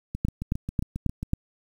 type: two click trains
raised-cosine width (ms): 5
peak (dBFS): -18 / -11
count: 9 / 5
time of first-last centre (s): 0.15-1.23 / 0.25-1.334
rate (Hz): 7.41 / 3.69
effects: 8-bit